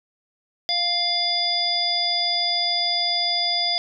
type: harmonic tone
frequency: 698.5 Hz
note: F5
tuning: in tune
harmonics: 1 / 3 / 5 / 7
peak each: -28 / -31 / -25 / -22 dBFS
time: 0.69-3.78 s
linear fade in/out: 0 ms
effects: none